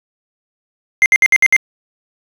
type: tone bursts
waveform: triangle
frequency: 2093 Hz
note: C7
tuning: in tune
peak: -4 dBFS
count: 6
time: 1.02-1.564 s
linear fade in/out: 0 ms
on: 39 ms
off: 62 ms
effects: resampled to 32000 Hz